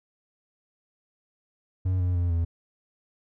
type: tone with pitch steps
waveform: triangle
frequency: 92.6 / 89.8 / 87.4 / 84 Hz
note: F#2 / F2 / F2 / E2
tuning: +2 / +49 / +2 / +33 cents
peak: -20 dBFS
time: 1.85-2.45 s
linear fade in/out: 10 ms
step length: 150 ms
effects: none